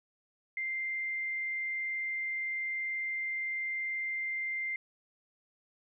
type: tone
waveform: sine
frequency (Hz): 2093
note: C7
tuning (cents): 0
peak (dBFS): -32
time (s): 0.57-4.76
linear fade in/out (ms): 2
effects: none